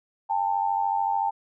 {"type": "tone pair together", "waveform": "sine", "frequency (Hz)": [803, 896.6], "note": ["G5", "A5"], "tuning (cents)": [41, 32], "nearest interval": "major second", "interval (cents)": 191, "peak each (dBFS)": -25, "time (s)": [0.29, 1.31], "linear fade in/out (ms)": 20, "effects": []}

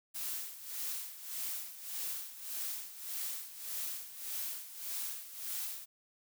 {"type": "noise with tremolo", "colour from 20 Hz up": "blue", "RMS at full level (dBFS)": -38, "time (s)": [0.14, 5.86], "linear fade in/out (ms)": 20, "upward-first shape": "sine", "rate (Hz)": 1.7, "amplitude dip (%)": 75, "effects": []}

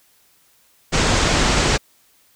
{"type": "low-pass noise", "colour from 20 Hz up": "pink", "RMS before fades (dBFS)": -17, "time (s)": [0.92, 1.78], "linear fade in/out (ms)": 20, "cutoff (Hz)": 7900, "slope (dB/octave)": 48, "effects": ["white hiss -57 dBFS RMS until 2.35 s"]}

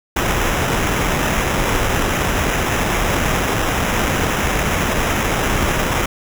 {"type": "noise with sample-and-hold", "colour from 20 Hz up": "pink", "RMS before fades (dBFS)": -18, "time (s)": [0.16, 6.06], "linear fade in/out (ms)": 5, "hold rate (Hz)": 4410, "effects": []}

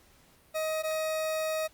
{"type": "tone pair in turn", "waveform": "40% pulse", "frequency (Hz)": [630, 630], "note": ["D#5", "D#5"], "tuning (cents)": [21, 21], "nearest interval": "unison", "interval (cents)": 0, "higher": "neither", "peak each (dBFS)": -28, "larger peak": "neither", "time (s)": [[0.54, 0.83], [0.83, 1.68]], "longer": "second", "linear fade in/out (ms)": 20, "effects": ["pink hiss -61 dBFS RMS until 1.73 s", "Opus 48 kbps"]}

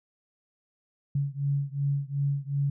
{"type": "beating tone pair", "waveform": "sine", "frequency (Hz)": [139.7, 142.4], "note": ["C#3", "C#3"], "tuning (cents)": [14, 47], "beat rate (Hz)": 2.7, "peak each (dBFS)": [-28, -29], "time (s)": [1.15, 2.7], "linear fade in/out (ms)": 5, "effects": []}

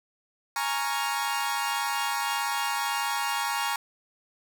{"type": "chord", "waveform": "sawtooth", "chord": "Bb minor seventh", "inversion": "third", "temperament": "equal", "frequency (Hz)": [830.6, 932.3, 1108.7, 1396.9], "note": ["Ab5", "Bb5", "Db6", "F6"], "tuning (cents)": [0, 0, 0, 0], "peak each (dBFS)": [-28, -27, -29, -31], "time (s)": [0.56, 3.76], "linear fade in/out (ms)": 2, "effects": []}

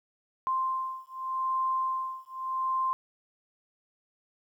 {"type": "beating tone pair", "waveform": "sine", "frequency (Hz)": [1046.5, 1047.34], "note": ["C6", "C6"], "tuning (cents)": [0, 1], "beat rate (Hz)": 0.84, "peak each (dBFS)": -31, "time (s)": [0.47, 2.93], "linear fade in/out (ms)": 0, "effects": ["11-bit"]}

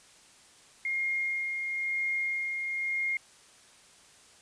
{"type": "tone with tremolo", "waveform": "sine", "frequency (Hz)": 2133, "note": "C7", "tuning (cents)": 33, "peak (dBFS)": -27, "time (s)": [0.85, 3.17], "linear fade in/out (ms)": 2, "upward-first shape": "sine", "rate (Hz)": 1, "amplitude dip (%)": 35, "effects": ["white hiss -57 dBFS RMS until 4.41 s", "resampled to 22050 Hz"]}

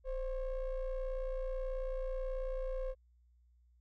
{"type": "ring-modulated tone", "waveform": "triangle", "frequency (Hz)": 275.2, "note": "C#4", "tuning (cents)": -12, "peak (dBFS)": -30, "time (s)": [0.04, 2.95], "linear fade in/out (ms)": 50, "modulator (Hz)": 246, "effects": ["added 60 Hz sine -64 dBFS peak until 3.8 s"]}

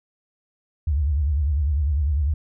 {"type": "tone with vibrato", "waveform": "sine", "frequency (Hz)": 73, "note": "D2", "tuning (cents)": -10, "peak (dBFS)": -18, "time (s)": [0.87, 2.34], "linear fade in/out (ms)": 5, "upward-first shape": "triangle", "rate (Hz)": 10, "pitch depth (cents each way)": 200, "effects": []}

